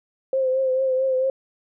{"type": "tone with vibrato", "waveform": "sine", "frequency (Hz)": 523.3, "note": "C5", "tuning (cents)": 0, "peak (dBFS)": -18, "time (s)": [0.33, 1.3], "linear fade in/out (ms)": 2, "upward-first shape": "triangle", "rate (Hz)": 4.5, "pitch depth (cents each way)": 41, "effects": []}